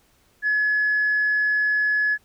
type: tone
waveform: sine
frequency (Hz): 1700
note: G#6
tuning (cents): +40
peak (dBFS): -17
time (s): 0.42-2.18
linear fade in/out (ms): 50
effects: tanh soft clip ceiling -14 dBFS + pink hiss -61 dBFS RMS until 2.24 s